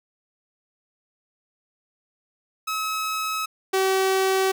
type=tone pair in turn; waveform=sawtooth; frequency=1285 / 382 Hz; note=E6 / G4; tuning=-45 / -45 cents; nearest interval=octave + major sixth; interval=2100 cents; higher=first; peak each=-21 / -15 dBFS; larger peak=second; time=2.67-3.46 / 3.73-4.52 s; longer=neither; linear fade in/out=10 ms; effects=none